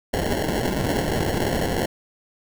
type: noise with sample-and-hold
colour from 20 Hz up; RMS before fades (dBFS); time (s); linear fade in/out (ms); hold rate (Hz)
violet; -23; 0.13-1.86; 10; 1225
effects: none